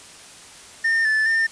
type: tone with pitch steps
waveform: triangle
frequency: 1815 / 1749 / 1805 Hz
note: A#6 / A6 / A6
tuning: -47 / -11 / +44 cents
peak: -15 dBFS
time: 0.84-1.47 s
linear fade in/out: 10 ms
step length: 210 ms
effects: white hiss -43 dBFS RMS until 1.51 s + resampled to 22050 Hz